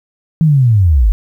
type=linear sweep; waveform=sine; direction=down; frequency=165.2 to 43.58 Hz; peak=-6 dBFS; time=0.41-1.12 s; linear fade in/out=0 ms; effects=8-bit